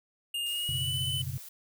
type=tone with pitch glide; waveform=square; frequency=2828 to 3014 Hz; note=F7 to F#7; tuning=+21 to +31 cents; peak=-31 dBFS; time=0.34-1.22 s; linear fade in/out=5 ms; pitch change=+110 cents; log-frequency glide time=0.48-0.99 s
type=noise; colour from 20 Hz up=blue; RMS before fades=-46 dBFS; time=0.46-1.49 s; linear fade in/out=5 ms
type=chord; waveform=sine; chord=F# suspended fourth; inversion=none; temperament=equal; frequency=92.5 / 123.47 / 138.59 Hz; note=F#2 / B2 / C#3; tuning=0 / 0 / 0 cents; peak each=-38 / -37 / -36 dBFS; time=0.69-1.38 s; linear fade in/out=0 ms
effects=none